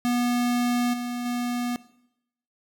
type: tone with level steps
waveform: square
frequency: 243.1 Hz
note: B3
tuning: 27 cents flat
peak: -22 / -29 / -26 dBFS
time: 0.05-1.76 s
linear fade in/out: 0 ms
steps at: 0.93 / 1.25 s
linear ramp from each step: 10 ms
effects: noise-tail reverb RT60 0.8 s tail -18 dB re dry